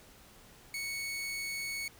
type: tone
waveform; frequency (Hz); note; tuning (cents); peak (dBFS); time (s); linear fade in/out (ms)
sawtooth; 2217; C#7; 0; -32; 0.74-1.88; 2
effects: pink hiss -57 dBFS RMS until 1.99 s